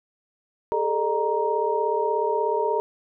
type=tone cluster; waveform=sine; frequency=406.3 / 442.9 / 605 / 937 Hz; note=G#4 / A4 / D#5 / A#5; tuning=-38 / +11 / -49 / +9 cents; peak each=-27 / -25 / -29 / -25 dBFS; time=0.72-2.8 s; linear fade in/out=0 ms; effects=none